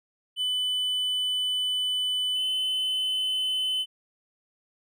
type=tone with pitch glide; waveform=triangle; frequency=3000 to 3033 Hz; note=F#7 to F#7; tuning=+23 to +42 cents; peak=-23 dBFS; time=0.36-3.86 s; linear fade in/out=50 ms; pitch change=+19 cents; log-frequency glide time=2.34-2.43 s; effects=none